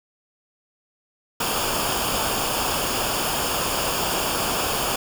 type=noise with comb filter; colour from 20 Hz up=pink; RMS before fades=-24 dBFS; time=1.4-4.96 s; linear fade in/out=5 ms; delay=0.5 ms; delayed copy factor=-0.65; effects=none